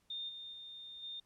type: tone with level steps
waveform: sine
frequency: 3635 Hz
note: A#7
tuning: 44 cents flat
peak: -39 / -45 / -47 / -42 dBFS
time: 0.1-1.2 s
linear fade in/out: 5 ms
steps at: 0.28 / 0.52 / 1.02 s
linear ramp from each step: 20 ms
effects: pink hiss -75 dBFS RMS until 1.25 s + low-pass 12000 Hz 12 dB/octave